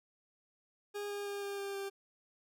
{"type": "tone with pitch steps", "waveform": "40% pulse", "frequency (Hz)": [409.7, 406.6, 403.6, 400.6, 397.6, 394.6], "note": ["G#4", "G#4", "G#4", "G4", "G4", "G4"], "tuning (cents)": [-24, -37, -49, 38, 25, 11], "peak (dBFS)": -37, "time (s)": [0.94, 1.9], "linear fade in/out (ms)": 20, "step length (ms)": 160, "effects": []}